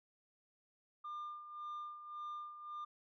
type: tone with tremolo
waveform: sine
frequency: 1200 Hz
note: D6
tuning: 37 cents sharp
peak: -39 dBFS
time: 1.04-2.85 s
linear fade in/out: 10 ms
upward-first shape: sine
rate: 1.8 Hz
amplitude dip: 70%
effects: tanh soft clip ceiling -41 dBFS